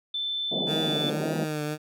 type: tone with pitch glide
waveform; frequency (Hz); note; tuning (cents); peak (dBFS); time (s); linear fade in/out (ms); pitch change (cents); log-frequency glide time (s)
sine; 3532 to 3497; A7 to A7; +6 to -11; -27; 0.14-1.1; 5; -17; 0.53-0.71
type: band-pass noise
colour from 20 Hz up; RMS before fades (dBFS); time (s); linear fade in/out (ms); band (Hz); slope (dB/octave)
pink; -31; 0.51-1.45; 10; 160 to 740; 48
type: tone with vibrato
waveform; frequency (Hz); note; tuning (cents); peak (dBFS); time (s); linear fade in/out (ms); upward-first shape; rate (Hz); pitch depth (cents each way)
15% pulse; 153.9; D#3; -19; -22; 0.66-1.78; 50; triangle; 1.8; 58
effects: none